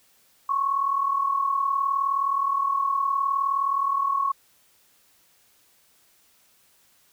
sine tone pair together, 1069.4 / 1108.7 Hz, C6 / C#6, +37 / 0 cents, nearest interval minor second, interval 63 cents, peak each -28 / -22 dBFS, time 0.49-4.32 s, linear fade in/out 5 ms, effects white hiss -61 dBFS RMS until 7.12 s

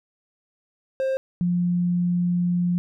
triangle / sine tone pair in turn, 530 / 176.15 Hz, C5 / F3, +22 / +15 cents, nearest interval octave + perfect fifth, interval 1907 cents, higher first, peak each -19 dBFS, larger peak neither, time 1-1.17 / 1.41-2.78 s, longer second, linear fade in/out 0 ms, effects none

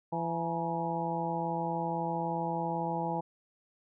harmonic tone with a mistuned harmonic, 167.6 Hz, E3, 29 cents sharp, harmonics 1 / 2 / 3 / 4 / 5 / 6, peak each -36 / -39 / -39 / -39 / -34 / -40 dBFS, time 0.12-3.21 s, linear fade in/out 10 ms, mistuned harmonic 6, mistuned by -88 cents, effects none

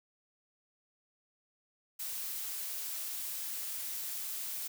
blue noise, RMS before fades -39 dBFS, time 1.99-4.68 s, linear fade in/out 10 ms, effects none

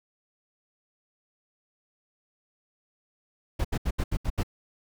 brown noise bursts, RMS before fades -26 dBFS, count 7, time 3.59-4.433 s, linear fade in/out 10 ms, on 57 ms, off 74 ms, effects none

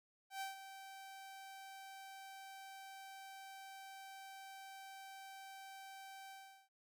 sawtooth tone with ADSR envelope, 776 Hz, G5, 18 cents flat, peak -37 dBFS, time 0.3-6.69 s, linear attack 110 ms, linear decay 140 ms, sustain -11 dB, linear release 380 ms, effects none

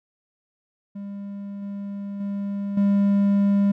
triangle tone with level steps, 200.4 Hz, G3, 38 cents sharp, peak -29 / -27 / -23 / -14 dBFS, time 0.95-3.72 s, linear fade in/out 10 ms, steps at 1.62 / 2.2 / 2.77 s, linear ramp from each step 5 ms, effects none

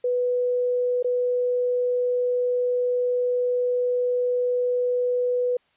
sine tone with dropouts, 493.9 Hz, B4, in tune, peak -20 dBFS, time 0.04-5.57 s, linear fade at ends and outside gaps 5 ms, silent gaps 1.027-1.044 s, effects white hiss -65 dBFS RMS until 5.76 s + resampled to 8000 Hz

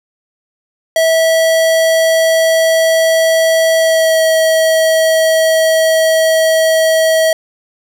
square tone with pitch glide, 650 to 642.5 Hz, E5 to E5, -24 to -45 cents, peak -9 dBFS, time 0.96-7.33 s, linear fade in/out 2 ms, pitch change -21 cents, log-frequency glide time 3.77-4.24 s, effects none

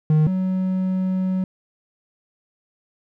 triangle tone pair in turn, 154.4 / 186.79 Hz, D#3 / F#3, -13 / +17 cents, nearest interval minor third, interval 330 cents, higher second, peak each -11 / -17 dBFS, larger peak first, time 0.1-0.27 / 0.27-1.44 s, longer second, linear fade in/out 2 ms, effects none

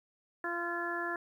harmonic tone, 344.2 Hz, F4, 25 cents flat, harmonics 1 / 2 / 3 / 4 / 5, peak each -39 / -41 / -41 / -40 / -37 dBFS, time 0.44-1.16 s, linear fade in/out 2 ms, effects 11-bit

